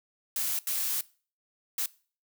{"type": "noise bursts at uneven times", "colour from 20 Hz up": "blue", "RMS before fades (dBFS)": -30, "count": 3, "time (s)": [[0.36, 0.59], [0.67, 1.01], [1.78, 1.86]], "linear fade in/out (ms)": 2, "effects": ["noise-tail reverb RT60 0.4 s tail -21 dB re dry"]}